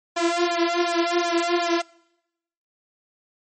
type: tone with flanger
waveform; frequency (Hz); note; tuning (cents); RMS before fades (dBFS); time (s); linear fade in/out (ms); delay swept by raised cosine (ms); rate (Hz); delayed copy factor
sawtooth; 343.6; F4; -28; -22; 0.16-1.82; 10; 1.2 to 4.4; 2.7; +0.9
effects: noise-tail reverb RT60 0.9 s tail -25 dB re dry + MP3 32 kbps